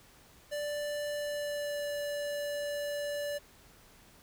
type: tone with pitch glide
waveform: square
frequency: 587.3 to 581.2 Hz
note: D5 to D5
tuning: 0 to -18 cents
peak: -34 dBFS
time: 0.51-3.39 s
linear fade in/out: 20 ms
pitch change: -18 cents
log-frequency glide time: 1.13-1.88 s
effects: pink hiss -59 dBFS RMS until 4.22 s